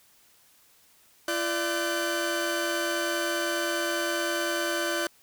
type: tone cluster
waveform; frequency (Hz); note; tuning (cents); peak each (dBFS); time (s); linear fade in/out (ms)
sawtooth; 339.9 / 590 / 1522; F4 / D5 / F#6; -47 / +8 / +48; -27; 1.28-5.07; 2
effects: white hiss -60 dBFS RMS until 5.22 s